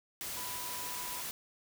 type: tone in noise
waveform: sine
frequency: 987.8 Hz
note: B5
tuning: in tune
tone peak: -45 dBFS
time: 0.37-1.21 s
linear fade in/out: 0 ms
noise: white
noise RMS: -40 dBFS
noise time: 0.21-1.31 s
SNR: -8 dB
effects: none